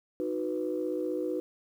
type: chord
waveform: sine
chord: B major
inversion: first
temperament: equal with one note detuned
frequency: 311.1 / 366.6 / 493.9 Hz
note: D#4 / F#4 / B4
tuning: 0 / -16 / 0 cents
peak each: -33 dBFS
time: 0.2-1.4 s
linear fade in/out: 0 ms
effects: tanh soft clip ceiling -20 dBFS + 10-bit